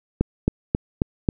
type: click train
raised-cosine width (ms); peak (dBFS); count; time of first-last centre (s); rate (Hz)
3; -5; 5; 0.21-1.288; 3.71
effects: none